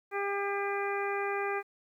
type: harmonic tone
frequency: 400.6 Hz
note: G4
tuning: 38 cents sharp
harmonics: 1 / 2 / 3 / 4 / 5 / 6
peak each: -33 / -36 / -38 / -39 / -40 / -41 dBFS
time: 0.11-1.63 s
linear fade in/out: 50 ms
effects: 11-bit